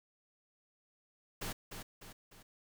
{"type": "noise with echo", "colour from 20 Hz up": "pink", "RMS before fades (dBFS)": -40, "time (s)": [1.41, 1.53], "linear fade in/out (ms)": 10, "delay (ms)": 300, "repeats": 3, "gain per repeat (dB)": -6, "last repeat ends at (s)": 2.43, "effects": []}